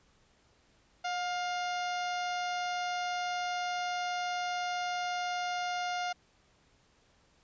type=harmonic tone with a mistuned harmonic; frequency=706 Hz; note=F5; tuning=19 cents sharp; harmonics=1 / 2 / 3 / 4 / 5 / 6 / 7 / 8 / 9; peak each=-33 / -39 / -43 / -45 / -47 / -49 / -50 / -51 / -52 dBFS; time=1.04-6.13 s; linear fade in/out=10 ms; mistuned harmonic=1; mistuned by=+28 cents; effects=pink hiss -67 dBFS RMS until 7.43 s + resampled to 16000 Hz